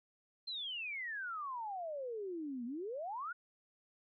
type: exponential two-way sweep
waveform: sine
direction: down then up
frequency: 4201 to 230 to 1503 Hz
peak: -39 dBFS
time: 0.47-3.33 s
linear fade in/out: 10 ms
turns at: 2.65 s
effects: none